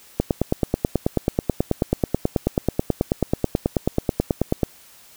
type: click train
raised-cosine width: 2 ms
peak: -4 dBFS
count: 42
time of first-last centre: 0.2-4.632 s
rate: 9.25 Hz
effects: white hiss -49 dBFS RMS until 5.16 s